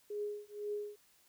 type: tone with tremolo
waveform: sine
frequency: 415.3 Hz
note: G#4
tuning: in tune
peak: -34 dBFS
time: 0.1-0.96 s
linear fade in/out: 5 ms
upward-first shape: triangle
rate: 2 Hz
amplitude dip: 100%
effects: white hiss -68 dBFS RMS until 1.28 s